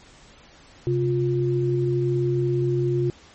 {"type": "tone pair together", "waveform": "sine", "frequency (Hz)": [132.07, 352.9], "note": ["C3", "F4"], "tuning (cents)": [17, 18], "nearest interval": "octave + perfect fourth", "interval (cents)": 1701, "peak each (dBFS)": -22, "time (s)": [0.87, 3.1], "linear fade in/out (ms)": 0, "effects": ["pink hiss -50 dBFS RMS until 3.34 s", "MP3 32 kbps"]}